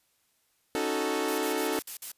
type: chord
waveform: sawtooth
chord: D# half-diminished seventh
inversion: third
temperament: equal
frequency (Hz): 277.2 / 311.1 / 370 / 440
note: C#4 / D#4 / F#4 / A4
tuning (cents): 0 / 0 / 0 / 0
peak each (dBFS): -31 / -29 / -30 / -27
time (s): 0.75-1.79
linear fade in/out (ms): 0
type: noise bursts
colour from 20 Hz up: blue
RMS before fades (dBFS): -37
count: 6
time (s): 1.28-2.118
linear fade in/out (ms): 2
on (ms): 98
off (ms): 50
effects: white hiss -71 dBFS RMS until 2.17 s + resampled to 32000 Hz